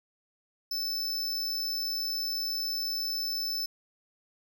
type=tone; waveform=square; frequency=5274 Hz; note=E8; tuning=in tune; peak=-30 dBFS; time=0.71-3.66 s; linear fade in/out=5 ms; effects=none